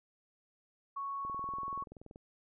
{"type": "tone", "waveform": "sine", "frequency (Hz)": 1108.7, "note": "C#6", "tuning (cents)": 0, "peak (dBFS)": -36, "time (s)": [0.96, 1.84], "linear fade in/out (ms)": 10}
{"type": "click train", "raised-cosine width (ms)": 2, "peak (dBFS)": -37, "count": 20, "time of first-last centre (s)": [1.25, 2.159], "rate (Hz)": 20.9}
{"effects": []}